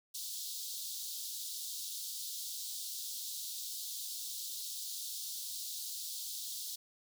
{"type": "high-pass noise", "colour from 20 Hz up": "pink", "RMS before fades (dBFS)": -42, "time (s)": [0.14, 6.76], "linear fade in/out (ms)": 10, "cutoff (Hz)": 3600, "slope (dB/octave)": 48, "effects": []}